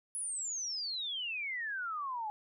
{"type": "exponential sweep", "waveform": "sine", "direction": "down", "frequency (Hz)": [10500, 828], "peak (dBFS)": -35, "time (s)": [0.15, 2.3], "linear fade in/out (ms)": 0, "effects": []}